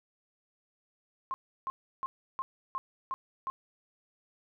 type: tone bursts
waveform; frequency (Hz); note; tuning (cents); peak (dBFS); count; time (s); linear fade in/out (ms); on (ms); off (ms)
sine; 1064; C6; +29; -31; 7; 1.31-3.5; 0; 30; 330
effects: none